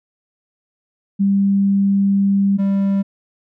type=tone pair in turn; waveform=sine / triangle; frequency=197.8 / 196.93 Hz; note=G3 / G3; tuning=+16 / +8 cents; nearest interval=unison; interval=8 cents; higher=first; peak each=-12 dBFS; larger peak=neither; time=1.19-2.58 / 2.58-3.03 s; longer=first; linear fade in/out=20 ms; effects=none